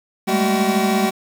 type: tone cluster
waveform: square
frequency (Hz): 197.3 / 209.1 / 223.2 / 378.9 / 763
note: G3 / G#3 / A3 / F#4 / G5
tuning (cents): +11 / +12 / +25 / +41 / -47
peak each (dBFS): -23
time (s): 0.27-1.11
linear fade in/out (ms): 20
effects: 7-bit